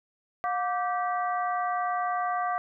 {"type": "harmonic tone with a mistuned harmonic", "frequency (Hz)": 389, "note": "G4", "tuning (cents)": -13, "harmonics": [2, 3, 4, 5], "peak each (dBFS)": [-28, -30, -38, -40], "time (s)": [0.44, 2.58], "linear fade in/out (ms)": 0, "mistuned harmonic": 2, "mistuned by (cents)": -140, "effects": []}